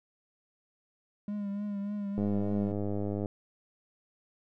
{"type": "tone with vibrato", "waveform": "triangle", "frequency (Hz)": 203.4, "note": "G#3", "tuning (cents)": -36, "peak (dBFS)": -30, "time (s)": [1.28, 2.72], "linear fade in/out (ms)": 2, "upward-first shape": "triangle", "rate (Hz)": 3.4, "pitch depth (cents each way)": 46}
{"type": "click train", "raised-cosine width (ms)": 2, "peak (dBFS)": -21, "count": 111, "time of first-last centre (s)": [2.18, 3.258], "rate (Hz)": 102}
{"effects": []}